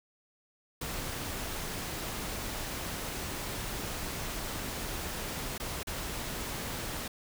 pink noise with dropouts, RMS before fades -37 dBFS, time 0.81-7.08 s, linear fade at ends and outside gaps 5 ms, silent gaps 5.58-5.599 / 5.832-5.87 s, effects none

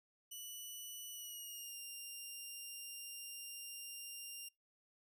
10% pulse tone with pitch glide, 2960 to 2794 Hz, F#7 to F7, 0 to 0 cents, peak -39 dBFS, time 0.31-4.49 s, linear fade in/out 10 ms, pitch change -100 cents, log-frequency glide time 1.12-1.78 s, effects noise-tail reverb RT60 0.2 s tail -25 dB re dry

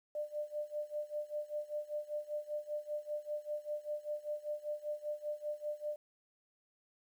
sine tone with tremolo, 597 Hz, D5, 28 cents sharp, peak -34 dBFS, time 0.15-5.96 s, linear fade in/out 2 ms, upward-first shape sine, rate 5.1 Hz, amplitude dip 90%, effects 11-bit

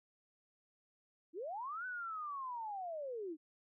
sine linear two-way sweep, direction up then down, 293.7 to 1519 to 293.7 Hz, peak -40 dBFS, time 1.33-3.37 s, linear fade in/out 50 ms, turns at 1.86 s, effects none

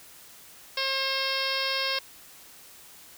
harmonic tone with a mistuned harmonic, 536 Hz, C5, 42 cents sharp, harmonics 1 / 2 / 3 / 4 / 5 / 6 / 7 / 8 / 9 / 10, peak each -35 / -35 / -35 / -35 / -35 / -35 / -35 / -35 / -35 / -35 dBFS, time 0.77-1.99 s, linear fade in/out 5 ms, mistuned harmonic 8, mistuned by +17 cents, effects white hiss -50 dBFS RMS until 3.17 s

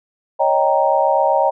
sine chord, Eb dominant seventh, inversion third, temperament equal, 554.4 / 622.3 / 784 / 932.3 Hz, Db5 / Eb5 / G5 / Bb5, 0 / 0 / 0 / 0 cents, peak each -18 dBFS, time 0.39-1.51 s, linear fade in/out 20 ms, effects none

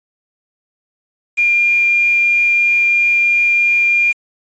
sine tone with quantisation, 2401 Hz, D7, 38 cents sharp, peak -10 dBFS, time 1.37-4.13 s, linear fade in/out 20 ms, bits 5, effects resampled to 16000 Hz

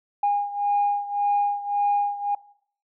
sine beating tone pair, 815 / 816.8 Hz, G#5 / G#5, -33 / -29 cents, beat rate 1.8 Hz, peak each -21 / -25 dBFS, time 0.23-2.35 s, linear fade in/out 5 ms, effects noise-tail reverb RT60 0.6 s tail -20 dB re dry + tanh soft clip ceiling -14 dBFS

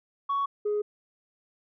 sine tone pair in turn, 1117 / 417.2 Hz, C#6 / G#4, +13 / +8 cents, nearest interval octave + perfect fourth, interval 1705 cents, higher first, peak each -23 dBFS, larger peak neither, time 0.29-0.46 / 0.65-0.82 s, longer neither, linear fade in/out 10 ms, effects tanh soft clip ceiling -22 dBFS

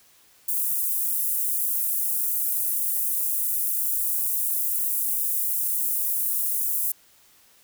pink high-pass noise, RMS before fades -25 dBFS, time 0.48-6.92 s, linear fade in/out 5 ms, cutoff 11000 Hz, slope 24 dB/octave, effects white hiss -57 dBFS RMS until 7.63 s

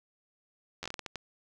slowing click train, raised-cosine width 0.2 ms, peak -20 dBFS, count 9, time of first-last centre 0.83-1.157 s, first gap 11 ms, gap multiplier 1.36, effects none

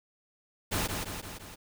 pink noise with echo, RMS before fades -30 dBFS, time 0.71-0.88 s, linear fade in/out 20 ms, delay 170 ms, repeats 4, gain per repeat -4 dB, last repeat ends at 1.56 s, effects none

